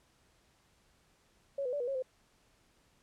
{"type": "tone with pitch steps", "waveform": "sine", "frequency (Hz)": [555, 498.1, 578, 486, 545, 516], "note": ["C#5", "B4", "D5", "B4", "C#5", "C5"], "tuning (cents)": [2, 15, -28, -28, -29, -24], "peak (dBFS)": -32, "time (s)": [1.58, 2.024], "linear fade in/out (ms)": 5, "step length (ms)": 74, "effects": ["pink hiss -69 dBFS RMS until 3.02 s", "low-pass 10000 Hz 12 dB/octave"]}